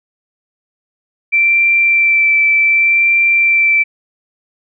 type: tone with vibrato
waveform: sine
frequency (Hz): 2341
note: D7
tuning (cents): -6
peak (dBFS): -8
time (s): 1.32-3.84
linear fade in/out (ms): 20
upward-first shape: sine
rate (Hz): 0.66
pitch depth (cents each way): 13
effects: none